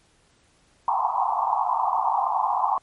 white band-pass noise, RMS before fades -23 dBFS, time 0.88-2.78 s, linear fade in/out 0 ms, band 720 to 1100 Hz, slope 96 dB/octave, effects pink hiss -61 dBFS RMS until 2.82 s + MP3 48 kbps

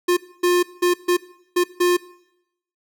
square tone bursts at uneven times, 354.8 Hz, F4, 27 cents sharp, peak -15 dBFS, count 6, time 0.08-0.17 / 0.43-0.63 / 0.82-0.94 / 1.08-1.17 / 1.56-1.64 / 1.8-1.97 s, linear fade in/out 10 ms, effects noise-tail reverb RT60 0.8 s tail -20 dB re dry

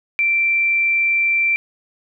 sine tone, 2349 Hz, D7, in tune, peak -14 dBFS, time 0.19-1.56 s, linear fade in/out 0 ms, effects none

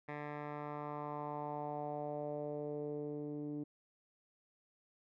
10% pulse tone with low-pass filter sweep, 147.8 Hz, D3, 11 cents sharp, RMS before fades -42 dBFS, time 0.08-3.64 s, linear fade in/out 10 ms, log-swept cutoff 1800 to 310 Hz, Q 3.1, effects none

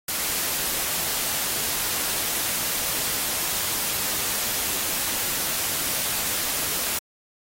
white noise, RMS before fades -26 dBFS, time 0.08-6.99 s, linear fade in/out 5 ms, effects AAC 48 kbps

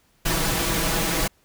pink noise with comb filter, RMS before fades -23 dBFS, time 0.25-1.28 s, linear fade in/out 10 ms, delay 6.1 ms, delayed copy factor +0.75, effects pink hiss -62 dBFS RMS until 1.44 s

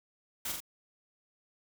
white noise with echo, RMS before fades -36 dBFS, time 0.45-0.52 s, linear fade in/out 5 ms, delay 42 ms, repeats 2, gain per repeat -3 dB, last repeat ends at 0.604 s, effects none

